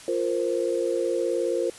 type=chord; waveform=sine; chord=F suspended fourth; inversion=none; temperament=equal with one note detuned; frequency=349.2 / 464.3 / 523.3 Hz; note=F4 / Bb4 / C5; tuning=0 / -7 / 0 cents; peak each=-27 dBFS; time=0.08-1.7 s; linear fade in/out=2 ms; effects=white hiss -45 dBFS RMS until 1.78 s + resampled to 24000 Hz